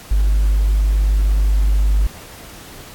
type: tone with hard clipping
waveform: sine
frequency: 50.3 Hz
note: G1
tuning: 45 cents sharp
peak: -12 dBFS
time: 0.11-2.07 s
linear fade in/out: 5 ms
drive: 1 dB
effects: pink hiss -38 dBFS RMS until 2.94 s + AAC 64 kbps